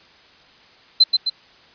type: tone with echo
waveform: sine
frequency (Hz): 4080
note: C8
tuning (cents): -44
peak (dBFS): -7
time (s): 1-1.04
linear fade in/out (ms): 10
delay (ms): 130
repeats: 2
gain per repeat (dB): -5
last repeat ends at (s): 1.3
effects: white hiss -50 dBFS RMS until 1.74 s + resampled to 11025 Hz